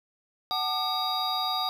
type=tone cluster; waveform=triangle; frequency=748 / 875 / 1206 / 3791 / 4771 Hz; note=F#5 / A5 / D6 / A#7 / D8; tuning=+19 / -10 / +46 / +28 / +26 cents; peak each=-29 / -35 / -31 / -30 / -32 dBFS; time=0.51-1.69 s; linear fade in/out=0 ms; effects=none